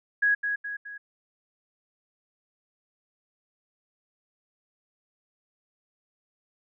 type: tone with echo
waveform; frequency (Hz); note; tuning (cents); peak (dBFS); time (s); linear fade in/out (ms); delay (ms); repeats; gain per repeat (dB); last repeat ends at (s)
sine; 1661.2; G#6; 0; -19; 0.22-0.35; 10; 210; 3; -6; 0.98
effects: none